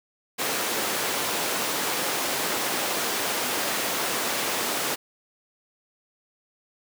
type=high-pass noise; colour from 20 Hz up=pink; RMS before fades=-27 dBFS; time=0.38-4.96 s; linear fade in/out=20 ms; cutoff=350 Hz; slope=12 dB/octave; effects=none